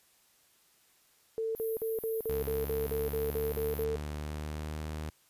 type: tone bursts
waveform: sine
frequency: 447.1 Hz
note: A4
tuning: 28 cents sharp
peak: -30 dBFS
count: 12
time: 1.38-3.959 s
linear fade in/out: 0 ms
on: 170 ms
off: 49 ms
type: high-pass noise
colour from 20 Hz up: white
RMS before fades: -42 dBFS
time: 1.55-3.85 s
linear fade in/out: 20 ms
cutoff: 11000 Hz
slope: 96 dB/octave
type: tone with pitch glide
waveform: sawtooth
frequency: 69.9 to 77.11 Hz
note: C#2 to D#2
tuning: +15 to -15 cents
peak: -32 dBFS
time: 2.29-5.1 s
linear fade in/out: 5 ms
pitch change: +170 cents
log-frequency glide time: 2.56-4.83 s
effects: white hiss -66 dBFS RMS until 5.29 s + resampled to 32000 Hz